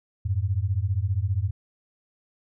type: beating tone pair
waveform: sine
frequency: 89.4 / 104.4 Hz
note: F2 / G#2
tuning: +41 / +10 cents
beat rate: 15 Hz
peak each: -25 dBFS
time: 0.25-1.51 s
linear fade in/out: 10 ms
effects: none